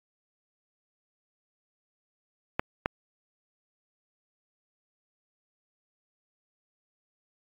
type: clicks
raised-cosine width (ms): 0.5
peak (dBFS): -10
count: 2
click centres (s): 2.595 / 2.859
effects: AAC 48 kbps